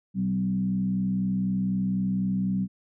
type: tone with frequency modulation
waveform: sine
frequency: 190 Hz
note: F#3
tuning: 46 cents sharp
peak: -23 dBFS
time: 0.14-2.68 s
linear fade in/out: 50 ms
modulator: 64 Hz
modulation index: 0.61
effects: none